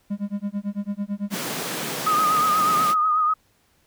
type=tone with tremolo; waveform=triangle; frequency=202.8 Hz; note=G#3; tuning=41 cents flat; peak=-20 dBFS; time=0.1-1.35 s; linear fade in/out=10 ms; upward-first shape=sine; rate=9 Hz; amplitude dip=100%
type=high-pass noise; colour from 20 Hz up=pink; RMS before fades=-29 dBFS; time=1.3-2.95 s; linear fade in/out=50 ms; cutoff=140 Hz; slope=48 dB/octave
type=tone with vibrato; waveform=sine; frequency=1244.5 Hz; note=D#6; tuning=in tune; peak=-17 dBFS; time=2.06-3.34 s; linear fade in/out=10 ms; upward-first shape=triangle; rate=8.2 Hz; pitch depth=54 cents each way
effects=pink hiss -63 dBFS RMS until 3.86 s